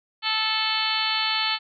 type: harmonic tone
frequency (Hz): 437.6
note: A4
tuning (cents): -9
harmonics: 2 / 3 / 4 / 5 / 6 / 7 / 8 / 9 / 10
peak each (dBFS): -31 / -31 / -33 / -32 / -31 / -28 / -31 / -34 / -28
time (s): 0.22-1.59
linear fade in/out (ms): 50
effects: none